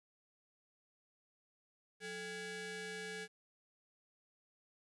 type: ring-modulated tone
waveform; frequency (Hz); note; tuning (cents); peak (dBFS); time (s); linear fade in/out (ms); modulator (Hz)
sawtooth; 615; D#5; -20; -36; 2-3.28; 50; 1050
effects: resampled to 24000 Hz + 12-bit